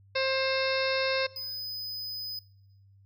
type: harmonic tone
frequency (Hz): 530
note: C5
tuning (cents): +22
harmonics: 1 / 2 / 3 / 4 / 5 / 7 / 8 / 9 / 10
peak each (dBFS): -28 / -36 / -35 / -35 / -35 / -36 / -38 / -40 / -39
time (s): 0.15-1.27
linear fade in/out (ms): 10
type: tone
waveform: square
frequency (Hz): 5010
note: D#8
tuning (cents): +11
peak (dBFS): -35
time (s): 1.36-2.39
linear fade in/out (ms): 2
effects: noise-tail reverb RT60 1.0 s tail -22 dB re dry + added 98 Hz sine -55 dBFS peak until 3.05 s